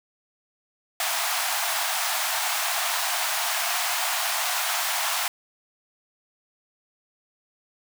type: high-pass noise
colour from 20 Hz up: pink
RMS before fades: -26 dBFS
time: 1-5.28 s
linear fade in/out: 2 ms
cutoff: 650 Hz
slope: 96 dB/octave
effects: none